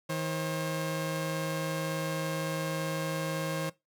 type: tone pair together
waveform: sawtooth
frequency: 159.35 / 536 Hz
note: D#3 / C5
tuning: +42 / +42 cents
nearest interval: octave + major sixth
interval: 2100 cents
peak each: -29 / -30 dBFS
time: 0.09-3.7 s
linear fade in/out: 10 ms
effects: noise-tail reverb RT60 0.2 s tail -20 dB re dry